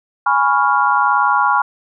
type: chord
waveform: sine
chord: C# dominant seventh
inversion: second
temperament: equal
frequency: 830.6 / 987.8 / 1108.7 / 1396.9 Hz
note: G#5 / B5 / C#6 / E#6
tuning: 0 / 0 / 0 / 0 cents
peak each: -17 dBFS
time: 0.26-1.62 s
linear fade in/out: 5 ms
effects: none